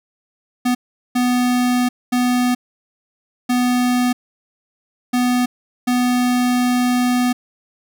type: tone bursts at uneven times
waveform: square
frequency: 247.5 Hz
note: B3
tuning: 4 cents sharp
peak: -15 dBFS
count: 6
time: 0.65-0.75 / 1.15-1.89 / 2.12-2.55 / 3.49-4.13 / 5.13-5.46 / 5.87-7.33 s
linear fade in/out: 10 ms
effects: none